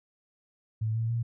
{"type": "tone with pitch steps", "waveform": "sine", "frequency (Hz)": [110, 113.35, 116.81], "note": ["A2", "A#2", "A#2"], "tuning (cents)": [0, -48, 4], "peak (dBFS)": -26, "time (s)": [0.81, 1.23], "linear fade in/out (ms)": 10, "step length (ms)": 140, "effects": []}